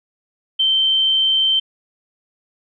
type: tone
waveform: sine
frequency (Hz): 3113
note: G7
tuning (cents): -13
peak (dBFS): -13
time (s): 0.59-1.6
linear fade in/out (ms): 10
effects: none